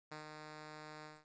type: tone with ADSR envelope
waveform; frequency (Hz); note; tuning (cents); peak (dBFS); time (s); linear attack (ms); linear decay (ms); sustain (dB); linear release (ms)
5% pulse; 153.2; D#3; -27; -34; 0.11-1.25; 10; 120; -4; 210
effects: resampled to 16000 Hz + 12-bit